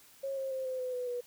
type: tone with pitch steps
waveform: sine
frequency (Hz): 545 / 535 / 525.2 / 515.6 / 506.2 / 496.9 / 487.8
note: C#5 / C5 / C5 / C5 / B4 / B4 / B4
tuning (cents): -29 / +38 / +6 / -26 / +43 / +11 / -21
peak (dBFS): -33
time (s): 0.23-1.21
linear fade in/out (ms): 10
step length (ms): 140
effects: white hiss -59 dBFS RMS until 1.26 s

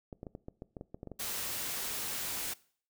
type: clicks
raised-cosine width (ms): 2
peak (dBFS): -29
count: 12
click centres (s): 0.128 / 0.231 / 0.268 / 0.351 / 0.484 / 0.621 / 0.768 / 0.811 / 0.945 / 1.031 / 1.073 / 1.117
type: noise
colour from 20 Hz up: white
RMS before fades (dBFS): -37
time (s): 1.19-2.54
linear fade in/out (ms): 10
effects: noise-tail reverb RT60 0.5 s tail -21 dB re dry

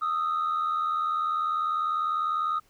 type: tone pair together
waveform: sine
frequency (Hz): 1239.9 / 1320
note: D#6 / E6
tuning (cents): -6 / +2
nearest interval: minor second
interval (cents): 108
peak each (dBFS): -24 / -29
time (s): 0.01-2.6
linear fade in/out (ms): 20
effects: tanh soft clip ceiling -21 dBFS + pink hiss -64 dBFS RMS until 2.69 s

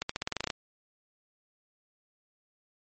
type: accelerating click train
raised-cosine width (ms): 0.2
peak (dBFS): -13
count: 11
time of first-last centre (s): 0.02-0.502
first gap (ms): 74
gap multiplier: 0.9
effects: MP3 32 kbps

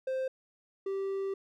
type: tone pair in turn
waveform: triangle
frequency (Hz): 523.3 / 389.9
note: C5 / G4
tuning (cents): 0 / -9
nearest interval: perfect fourth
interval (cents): 509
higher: first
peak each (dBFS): -28 / -29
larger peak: first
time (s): 0.07-0.28 / 0.86-1.34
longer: second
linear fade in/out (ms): 5
effects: none

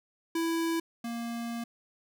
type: tone pair in turn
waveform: square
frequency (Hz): 330.7 / 233.8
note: E4 / A#3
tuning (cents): +6 / +5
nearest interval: tritone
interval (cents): 601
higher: first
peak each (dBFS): -28 / -34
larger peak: first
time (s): 0.35-0.8 / 1.04-1.64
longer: second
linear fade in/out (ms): 5
effects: none

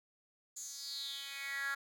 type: tone with high-pass filter sweep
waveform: 10% pulse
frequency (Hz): 277.2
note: C#4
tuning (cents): 0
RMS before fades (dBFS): -42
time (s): 0.56-1.75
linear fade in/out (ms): 10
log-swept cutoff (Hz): 7100 to 1500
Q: 5.9
effects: none

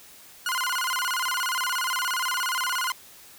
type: tone with vibrato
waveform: sawtooth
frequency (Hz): 1222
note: D#6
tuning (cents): -32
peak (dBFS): -21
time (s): 0.46-2.92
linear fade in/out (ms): 2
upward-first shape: square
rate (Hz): 17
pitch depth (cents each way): 290
effects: white hiss -49 dBFS RMS until 3.38 s

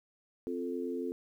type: chord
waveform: sine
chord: F major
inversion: second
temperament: equal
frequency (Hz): 261.6 / 349.2 / 440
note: C4 / F4 / A4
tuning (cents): 0 / 0 / 0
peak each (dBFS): -37 / -38 / -38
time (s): 0.47-1.12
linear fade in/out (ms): 0
effects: 11-bit

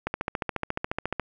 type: click train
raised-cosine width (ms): 0.5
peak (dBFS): -12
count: 17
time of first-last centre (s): 0.07-1.197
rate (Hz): 14.2
effects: none

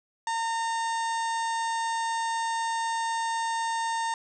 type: harmonic tone with a mistuned harmonic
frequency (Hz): 912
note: A#5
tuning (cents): -38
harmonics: 1 / 2 / 3 / 4 / 5 / 6 / 7 / 8 / 9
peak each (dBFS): -27 / -35 / -46 / -42 / -46 / -47 / -44 / -51 / -44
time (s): 0.27-4.14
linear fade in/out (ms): 2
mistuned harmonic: 3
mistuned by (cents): +35
effects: none

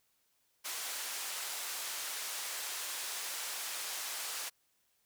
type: band-pass noise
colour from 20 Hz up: white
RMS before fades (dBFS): -40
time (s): 0.64-4.5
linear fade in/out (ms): 20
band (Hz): 640 to 11000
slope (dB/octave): 12
effects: white hiss -75 dBFS RMS until 5.05 s

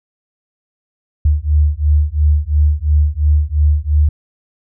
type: beating tone pair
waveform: sine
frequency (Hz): 73.42 / 76.32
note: D2 / D#2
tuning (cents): 0 / -33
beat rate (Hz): 2.9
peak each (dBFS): -13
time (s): 1.25-4.09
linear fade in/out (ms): 5
effects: none

